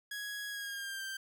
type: tone with pitch glide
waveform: sawtooth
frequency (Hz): 1664 to 1570.6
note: G#6 to G6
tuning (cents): +3 to +3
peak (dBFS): -35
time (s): 0.11-1.17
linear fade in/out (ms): 5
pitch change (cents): -100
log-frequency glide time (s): 0.49-1.05
effects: none